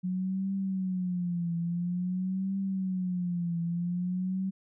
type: tone with vibrato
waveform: sine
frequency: 181.4 Hz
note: F#3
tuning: 34 cents flat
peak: -28 dBFS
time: 0.03-4.51 s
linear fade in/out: 20 ms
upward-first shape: triangle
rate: 0.49 Hz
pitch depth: 130 cents each way
effects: none